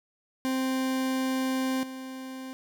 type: tone with level steps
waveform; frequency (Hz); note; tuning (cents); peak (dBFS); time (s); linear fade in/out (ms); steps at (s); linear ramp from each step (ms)
40% pulse; 261.6; C4; 0; -25 / -36; 0.45-2.53; 0; 1.83; 2
effects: none